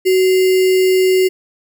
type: tone with sample-and-hold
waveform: sine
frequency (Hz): 373.8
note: F#4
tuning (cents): +18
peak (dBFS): -9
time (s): 0.05-1.29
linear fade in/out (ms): 20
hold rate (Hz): 2450
effects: none